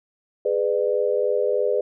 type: chord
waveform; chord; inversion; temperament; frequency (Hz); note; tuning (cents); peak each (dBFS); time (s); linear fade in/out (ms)
sine; G# diminished; none; just; 415.3 / 498.4 / 598; G#4 / B4 / D5; 0 / +16 / +31; -23 / -22 / -25; 0.45-1.81; 5
effects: none